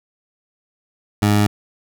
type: tone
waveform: 20% pulse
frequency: 103.83 Hz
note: G#2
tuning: in tune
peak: -8 dBFS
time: 1.22-1.47 s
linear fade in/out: 5 ms
effects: none